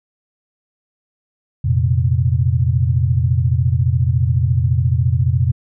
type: chord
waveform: sine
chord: F suspended fourth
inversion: none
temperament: equal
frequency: 87.31 / 116.54 / 130.81 Hz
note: F2 / Bb2 / C3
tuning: 0 / 0 / 0 cents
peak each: -17 dBFS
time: 1.64-5.52 s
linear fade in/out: 10 ms
effects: none